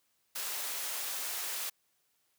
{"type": "high-pass noise", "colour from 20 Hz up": "white", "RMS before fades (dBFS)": -37, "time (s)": [0.35, 1.7], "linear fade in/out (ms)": 10, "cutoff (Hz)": 530, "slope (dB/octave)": 12, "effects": ["white hiss -75 dBFS RMS until 2.38 s", "high-pass 60 Hz 12 dB/octave"]}